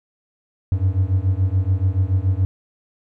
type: beating tone pair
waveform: triangle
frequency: 91 / 98 Hz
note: F#2 / G2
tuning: -28 / 0 cents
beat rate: 7 Hz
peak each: -17 / -17 dBFS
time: 0.72-2.45 s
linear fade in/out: 0 ms
effects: none